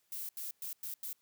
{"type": "noise bursts at uneven times", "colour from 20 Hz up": "violet", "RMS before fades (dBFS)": -41, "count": 5, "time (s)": [[0.12, 0.29], [0.37, 0.51], [0.62, 0.73], [0.83, 0.94], [1.03, 1.13]], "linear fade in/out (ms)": 2, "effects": ["white hiss -75 dBFS RMS until 1.21 s", "high-pass 80 Hz 12 dB/octave"]}